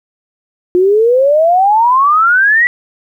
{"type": "exponential sweep", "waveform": "sine", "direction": "up", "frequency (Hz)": [351.7, 1975.5], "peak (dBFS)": -6, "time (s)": [0.75, 2.67], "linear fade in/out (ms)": 0, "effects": ["8-bit"]}